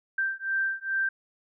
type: beating tone pair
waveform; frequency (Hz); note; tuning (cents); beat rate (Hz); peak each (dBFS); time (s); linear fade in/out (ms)
sine; 1568 / 1570.4; G6 / G6; 0 / +3; 2.4; -29; 0.18-1.09; 5
effects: none